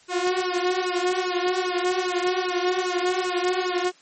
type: tone with flanger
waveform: sawtooth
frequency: 362.8 Hz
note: F#4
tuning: 34 cents flat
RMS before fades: -24 dBFS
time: 0.08-3.92 s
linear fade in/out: 50 ms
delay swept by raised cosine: 0.71 to 5.51 ms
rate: 2.5 Hz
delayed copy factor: +0.85
effects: white hiss -55 dBFS RMS until 4.01 s + MP3 32 kbps